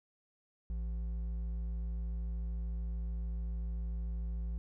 triangle tone with hard clipping, 56.7 Hz, A#1, 47 cents flat, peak -36 dBFS, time 0.7-4.58 s, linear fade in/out 0 ms, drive 9 dB, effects none

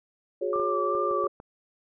sine chord, F# suspended second, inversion none, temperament equal with one note detuned, 362.6 / 415.3 / 554.4 Hz, F#4 / G#4 / C#5, -35 / 0 / 0 cents, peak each -30 dBFS, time 0.41-1.28 s, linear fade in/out 10 ms
sine tone with vibrato, 1174.7 Hz, D6, in tune, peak -27 dBFS, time 0.53-1.27 s, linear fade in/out 2 ms, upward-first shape sine, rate 2.6 Hz, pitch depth 27 cents each way
clicks, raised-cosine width 1 ms, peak -29 dBFS, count 6, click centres 0.56 / 0.598 / 0.951 / 1.112 / 1.241 / 1.401 s
effects none

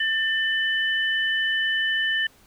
sine tone pair together, 1787 / 2996 Hz, A6 / F#7, +26 / +21 cents, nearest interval major sixth, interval 895 cents, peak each -22 / -26 dBFS, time 0-2.27 s, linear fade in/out 5 ms, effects pink hiss -56 dBFS RMS until 2.46 s

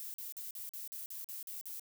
violet noise bursts, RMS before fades -44 dBFS, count 10, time 0-1.796 s, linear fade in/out 0 ms, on 140 ms, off 44 ms, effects none

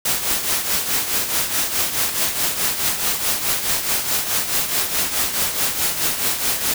white noise with tremolo, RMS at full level -18 dBFS, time 0.05-6.74 s, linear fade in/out 5 ms, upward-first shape triangle, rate 4.7 Hz, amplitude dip 65%, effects none

